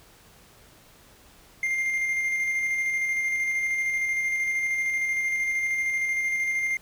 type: tone with tremolo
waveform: triangle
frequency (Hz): 2107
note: C7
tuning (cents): +12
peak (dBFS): -21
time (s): 1.63-6.77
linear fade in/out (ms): 2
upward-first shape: square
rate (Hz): 13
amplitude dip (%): 25
effects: pink hiss -54 dBFS RMS until 6.81 s